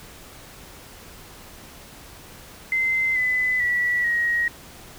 sine tone with pitch steps, 2069 / 2008 / 1948.4 / 1890.7 Hz, C7 / B6 / B6 / A#6, -20 / +28 / -24 / +24 cents, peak -19 dBFS, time 2.72-4.48 s, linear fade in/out 2 ms, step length 440 ms, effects pink hiss -44 dBFS RMS until 4.98 s

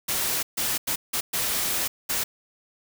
white noise bursts at uneven times, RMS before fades -26 dBFS, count 6, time 0.08-0.43 / 0.57-0.78 / 0.87-0.96 / 1.13-1.21 / 1.33-1.88 / 2.09-2.24 s, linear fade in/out 10 ms, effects none

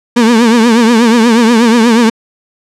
35% pulse tone with vibrato, 231.3 Hz, A#3, 13 cents flat, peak -3 dBFS, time 0.16-2.1 s, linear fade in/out 10 ms, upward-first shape triangle, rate 8.3 Hz, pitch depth 120 cents each way, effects low-pass 8000 Hz 12 dB/octave

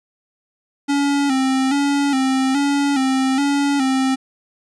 square tone with vibrato, 273.4 Hz, C#4, 24 cents flat, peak -16 dBFS, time 0.88-4.16 s, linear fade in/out 20 ms, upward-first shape square, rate 1.2 Hz, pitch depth 60 cents each way, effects resampled to 22050 Hz

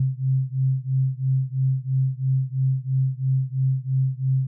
sine beating tone pair, 130.81 / 133.81 Hz, C3 / C3, 0 / +39 cents, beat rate 3 Hz, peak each -22 / -23 dBFS, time 0-4.47 s, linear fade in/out 5 ms, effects none

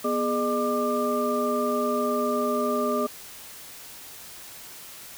sine tone cluster, 245.3 / 415 / 607 / 1190 Hz, B3 / G#4 / D#5 / D6, -12 / -1 / -43 / +22 cents, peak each -28 dBFS, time 0.04-3.07 s, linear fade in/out 10 ms, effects white hiss -43 dBFS RMS until 5.17 s

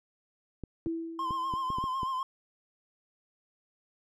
clicks, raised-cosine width 3 ms, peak -25 dBFS, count 8, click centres 0.637 / 0.868 / 1.308 / 1.538 / 1.703 / 1.785 / 1.84 / 2.032 s
sine tone with exponential decay, 329.6 Hz, E4, in tune, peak -28 dBFS, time 0.86-1.92 s, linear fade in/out 0 ms, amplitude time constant 230 ms
triangle tone with vibrato, 1046.5 Hz, C6, in tune, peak -28 dBFS, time 1.19-2.23 s, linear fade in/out 2 ms, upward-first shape sine, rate 8 Hz, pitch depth 50 cents each way
effects none

